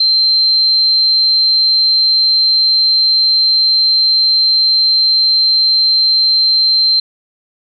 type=tone; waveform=sine; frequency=4129 Hz; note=C8; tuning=24 cents flat; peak=-8 dBFS; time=0-7 s; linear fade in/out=5 ms; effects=none